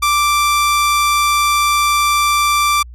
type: tone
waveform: sawtooth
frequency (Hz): 1174.7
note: D6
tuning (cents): 0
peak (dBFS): -8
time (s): 0.02-2.83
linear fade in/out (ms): 10
effects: added 60 Hz sine -32 dBFS peak until 2.94 s + resampled to 32000 Hz